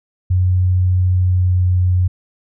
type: tone with pitch glide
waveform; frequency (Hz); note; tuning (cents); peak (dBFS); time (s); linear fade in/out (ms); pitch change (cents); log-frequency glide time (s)
sine; 91.4 to 90.72; F#2 to F#2; -21 to -34; -11; 0.3-2.08; 10; -13; 1.16-1.61
effects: none